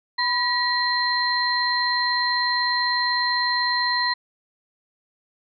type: tone cluster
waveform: sine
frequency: 992 / 1922 / 4134 Hz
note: B5 / B6 / C8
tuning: +7 / -48 / -22 cents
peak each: -24 dBFS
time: 0.18-4.14 s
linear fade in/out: 10 ms
effects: none